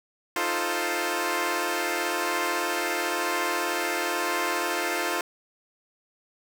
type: chord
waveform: 10% pulse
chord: F dominant seventh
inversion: third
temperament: equal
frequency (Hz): 311.1 / 349.2 / 440 / 523.3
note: Eb4 / F4 / A4 / C5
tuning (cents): 0 / 0 / 0 / 0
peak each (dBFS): -25 / -20 / -24 / -24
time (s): 0.36-5.21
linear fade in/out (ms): 2
effects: none